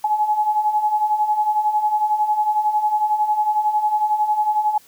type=beating tone pair; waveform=sine; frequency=840 / 851 Hz; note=G#5 / G#5; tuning=+19 / +42 cents; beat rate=11 Hz; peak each=-23 / -17 dBFS; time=0.04-4.78 s; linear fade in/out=5 ms; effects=white hiss -51 dBFS RMS until 4.87 s